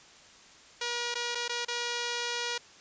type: tone with dropouts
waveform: 5% pulse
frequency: 478.7 Hz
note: A#4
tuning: 46 cents sharp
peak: -19 dBFS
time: 0.81-2.58 s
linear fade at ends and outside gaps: 5 ms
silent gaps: 1.143-1.153 / 1.349-1.353 / 1.481-1.493 / 1.65-1.682 s
effects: white hiss -54 dBFS RMS until 2.8 s + resampled to 16000 Hz